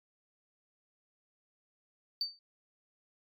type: tone with exponential decay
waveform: sine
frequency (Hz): 4589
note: D8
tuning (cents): -41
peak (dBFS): -26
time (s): 2.21-2.39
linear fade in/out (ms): 1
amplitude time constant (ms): 38
effects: tanh soft clip ceiling -26 dBFS + AAC 64 kbps